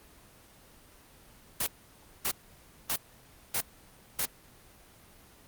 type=noise bursts; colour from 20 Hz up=white; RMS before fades=-29 dBFS; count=5; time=1.6-4.255 s; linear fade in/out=5 ms; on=67 ms; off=580 ms; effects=pink hiss -56 dBFS RMS until 5.47 s + Opus 24 kbps